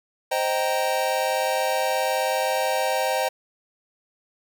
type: chord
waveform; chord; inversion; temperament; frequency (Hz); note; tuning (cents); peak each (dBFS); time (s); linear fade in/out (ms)
square; C minor seventh; none; equal with one note detuned; 523.3 / 622.3 / 777.2 / 932.3; C5 / Eb5 / G5 / Bb5; 0 / 0 / -15 / 0; -27 / -28 / -27 / -30; 0.31-3.29; 10
effects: none